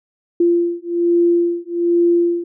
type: beating tone pair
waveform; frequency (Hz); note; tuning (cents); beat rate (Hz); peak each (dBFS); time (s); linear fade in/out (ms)
sine; 343.8 / 345; F4 / F4; -27 / -21; 1.2; -16; 0.4-2.44; 5
effects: none